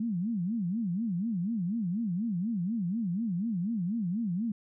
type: tone with vibrato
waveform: sine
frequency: 200.2 Hz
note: G3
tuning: 37 cents sharp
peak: -28 dBFS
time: 0-4.52 s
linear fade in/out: 5 ms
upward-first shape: sine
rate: 4.1 Hz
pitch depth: 290 cents each way
effects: none